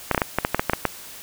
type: clicks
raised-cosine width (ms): 0.5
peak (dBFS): -3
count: 11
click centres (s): 0.113 / 0.147 / 0.178 / 0.218 / 0.386 / 0.449 / 0.546 / 0.595 / 0.697 / 0.734 / 0.853
effects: white hiss -40 dBFS RMS until 1.22 s